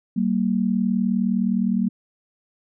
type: tone pair together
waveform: sine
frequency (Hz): 191.7 / 231.4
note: G3 / A#3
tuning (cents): -38 / -13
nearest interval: minor third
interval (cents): 325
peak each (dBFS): -21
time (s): 0.16-1.89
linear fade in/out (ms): 10
effects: none